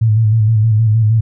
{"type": "tone with vibrato", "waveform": "sine", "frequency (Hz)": 110, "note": "A2", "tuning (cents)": 0, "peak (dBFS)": -8, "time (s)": [0.01, 1.21], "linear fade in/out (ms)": 10, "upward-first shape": "square", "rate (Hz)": 6.4, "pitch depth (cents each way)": 48, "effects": []}